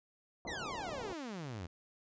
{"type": "low-pass noise", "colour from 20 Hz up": "white", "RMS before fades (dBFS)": -45, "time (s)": [0.45, 1.13], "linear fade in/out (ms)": 0, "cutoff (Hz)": 990, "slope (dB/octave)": 48}
{"type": "exponential sweep", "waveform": "sawtooth", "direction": "down", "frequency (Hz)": [2093, 80.7], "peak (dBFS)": -37, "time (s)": [0.47, 1.67], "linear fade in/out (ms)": 10}
{"effects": ["resampled to 16000 Hz"]}